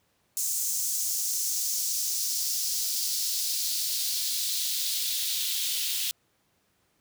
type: noise with high-pass filter sweep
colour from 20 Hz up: white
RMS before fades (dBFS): -29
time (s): 0.37-6.11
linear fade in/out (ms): 0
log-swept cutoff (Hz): 6900 to 3300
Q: 2.3
effects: pink hiss -70 dBFS RMS until 7 s + high-pass 80 Hz 12 dB/octave